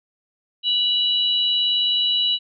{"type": "tone pair together", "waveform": "sine", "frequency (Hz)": [2941, 3920], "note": ["F#7", "B7"], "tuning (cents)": [-11, -14], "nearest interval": "perfect fourth", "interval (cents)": 497, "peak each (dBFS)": [-19, -21], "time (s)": [0.63, 2.39], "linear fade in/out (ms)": 50, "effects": []}